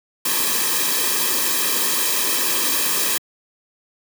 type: noise with comb filter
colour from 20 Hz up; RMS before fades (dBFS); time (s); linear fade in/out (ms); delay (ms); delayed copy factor
white; -20; 0.25-3.18; 5; 1.4; -0.85
effects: high-pass 200 Hz 12 dB/octave